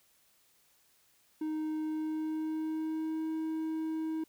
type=tone with pitch glide; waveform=triangle; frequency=311 to 317.9 Hz; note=D#4 to D#4; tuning=-1 to +37 cents; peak=-30 dBFS; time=1.41-4.24 s; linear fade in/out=5 ms; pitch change=+38 cents; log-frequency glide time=1.83-3.29 s; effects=white hiss -68 dBFS RMS until 4.28 s